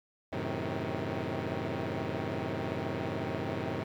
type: chord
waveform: 10% pulse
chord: F# diminished seventh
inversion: none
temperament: equal with one note detuned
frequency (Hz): 92.5 / 110 / 130.81 / 157.92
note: F#2 / A2 / C3 / Eb3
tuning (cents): 0 / 0 / 0 / +26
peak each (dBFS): -30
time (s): 0.32-3.84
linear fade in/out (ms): 10
effects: low-pass 3000 Hz 12 dB/octave + 10-bit